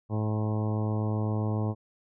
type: harmonic tone with a mistuned harmonic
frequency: 107.5 Hz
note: A2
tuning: 40 cents flat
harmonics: 1 / 2 / 3 / 4 / 5 / 6 / 7 / 8 / 9 / 10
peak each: -27 / -33 / -37 / -39 / -41 / -43 / -44 / -45 / -46 / -47 dBFS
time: 0.09-1.75 s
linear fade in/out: 50 ms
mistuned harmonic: 7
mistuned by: +20 cents
effects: none